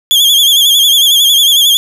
40% pulse tone with vibrato, 3322 Hz, G#7, in tune, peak -4 dBFS, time 0.11-1.77 s, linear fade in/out 0 ms, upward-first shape sine, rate 11 Hz, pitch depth 80 cents each way, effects none

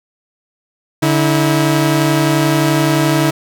sawtooth tone pair together, 145.77 / 323.1 Hz, D3 / E4, -13 / -35 cents, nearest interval octave + major second, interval 1378 cents, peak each -10 dBFS, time 1.02-3.31 s, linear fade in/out 10 ms, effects none

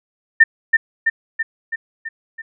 sine tone with echo, 1804 Hz, A6, 43 cents sharp, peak -4 dBFS, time 0.4-0.44 s, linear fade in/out 10 ms, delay 330 ms, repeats 6, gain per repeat -4 dB, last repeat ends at 2.42 s, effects none

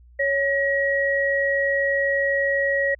sine tone pair together, 556 / 1903.9 Hz, C#5 / A#6, +5 / +36 cents, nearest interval octave + major sixth, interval 2131 cents, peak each -22 / -21 dBFS, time 0.19-2.95 s, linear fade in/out 10 ms, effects added 60 Hz sine -47 dBFS peak until 2.99 s

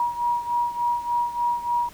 sine beating tone pair, 956 / 959.4 Hz, A#5 / A#5, +43 / +50 cents, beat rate 3.4 Hz, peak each -23 / -27 dBFS, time 0-1.89 s, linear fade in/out 2 ms, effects pink hiss -48 dBFS RMS until 1.93 s

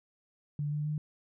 sine tone with pitch steps, 146.83 / 149.05 / 151.31 Hz, D3 / D3 / D#3, 0 / +26 / -48 cents, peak -30 dBFS, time 0.59-0.98 s, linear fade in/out 2 ms, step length 130 ms, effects none

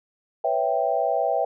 sine chord, C# half-diminished seventh, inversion third, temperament equal, 493.9 / 554.4 / 659.3 / 784 Hz, B4 / C#5 / E5 / G5, 0 / 0 / 0 / 0 cents, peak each -28 / -27 / -24 / -25 dBFS, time 0.44-1.45 s, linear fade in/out 5 ms, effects none

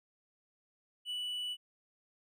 triangle tone, 2960 Hz, F#7, in tune, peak -34 dBFS, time 1.05-1.57 s, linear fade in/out 50 ms, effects none

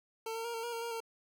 25% pulse tone with pitch steps, 449 / 455.1 / 469.7 / 455 / 474.5 / 460.4 / 468.1 / 455.6 Hz, A4 / A#4 / A#4 / A#4 / A#4 / A#4 / A#4 / A#4, +35 / -42 / +13 / -42 / +31 / -22 / +7 / -40 cents, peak -33 dBFS, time 0.26-1.004 s, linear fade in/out 5 ms, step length 93 ms, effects none

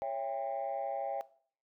sine chord, C# diminished, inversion none, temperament just, 554.4 / 665.2 / 798.3 Hz, C#5 / E5 / G5, 0 / +16 / +31 cents, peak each -37 / -37 / -36 dBFS, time 0.02-1.21 s, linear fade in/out 0 ms, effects noise-tail reverb RT60 0.5 s tail -19 dB re dry + tanh soft clip ceiling -28 dBFS

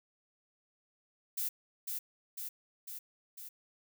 violet noise with echo, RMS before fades -35 dBFS, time 1.37-1.49 s, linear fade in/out 10 ms, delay 500 ms, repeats 4, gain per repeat -3 dB, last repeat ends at 3.49 s, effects none

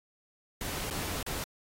pink noise with dropouts, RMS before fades -36 dBFS, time 0.61-1.44 s, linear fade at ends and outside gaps 1 ms, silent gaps 0.902-0.909 / 1.228-1.264 s, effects AAC 48 kbps

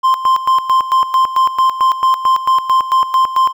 triangle tone with tremolo, 1046.5 Hz, C6, in tune, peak -6 dBFS, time 0.03-3.53 s, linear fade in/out 20 ms, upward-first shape square, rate 4.5 Hz, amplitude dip 75%, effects none

